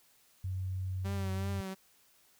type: tone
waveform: sine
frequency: 93.4 Hz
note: F#2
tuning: 17 cents sharp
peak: -33 dBFS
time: 0.44-1.61 s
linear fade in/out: 5 ms
type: tone with vibrato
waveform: sawtooth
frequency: 194.2 Hz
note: G3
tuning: 16 cents flat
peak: -34 dBFS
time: 1.04-1.75 s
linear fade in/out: 20 ms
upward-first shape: triangle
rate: 2.7 Hz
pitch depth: 46 cents each way
effects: white hiss -66 dBFS RMS until 2.39 s